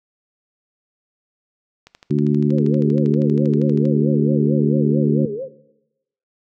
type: click train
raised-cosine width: 0.2 ms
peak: -24 dBFS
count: 26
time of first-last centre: 1.87-3.854 s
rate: 12.6 Hz
type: harmonic tone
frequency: 73.42 Hz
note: D2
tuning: in tune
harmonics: 2 / 3 / 4 / 5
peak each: -18 / -20 / -21 / -22 dBFS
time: 2.1-5.26 s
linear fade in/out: 10 ms
type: tone with vibrato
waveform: sine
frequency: 466.2 Hz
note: A#4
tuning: in tune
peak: -24 dBFS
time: 2.49-5.49 s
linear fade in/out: 50 ms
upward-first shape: sine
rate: 4.5 Hz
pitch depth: 260 cents each way
effects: noise-tail reverb RT60 0.9 s tail -17 dB re dry